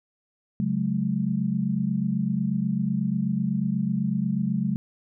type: chord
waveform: sine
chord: C# suspended fourth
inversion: none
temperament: equal with one note detuned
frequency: 138.59 / 185 / 213.1 Hz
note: C#3 / F#3 / G#3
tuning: 0 / 0 / +45 cents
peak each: -29 / -26 / -26 dBFS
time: 0.6-4.76 s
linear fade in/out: 0 ms
effects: none